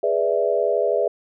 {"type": "chord", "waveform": "sine", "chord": "E dominant seventh", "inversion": "first", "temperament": "equal", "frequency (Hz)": [415.3, 493.9, 587.3, 659.3], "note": ["G#4", "B4", "D5", "E5"], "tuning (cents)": [0, 0, 0, 0], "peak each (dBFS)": -23, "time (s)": [0.03, 1.08], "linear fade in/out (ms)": 5, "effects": []}